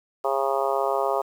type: harmonic tone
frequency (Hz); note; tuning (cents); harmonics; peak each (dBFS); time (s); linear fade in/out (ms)
136.4; C#3; -28; 3 / 4 / 5 / 6 / 7 / 8 / 9; -28 / -27 / -27 / -30 / -30 / -32 / -32; 0.24-1.22; 10
effects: 8-bit